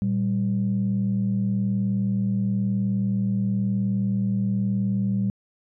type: tone pair together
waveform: sine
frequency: 115.89 / 194.9 Hz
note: A#2 / G3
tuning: -10 / -10 cents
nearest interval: major sixth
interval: 900 cents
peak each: -25 / -21 dBFS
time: 0.02-5.3 s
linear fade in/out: 0 ms
effects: tanh soft clip ceiling -15 dBFS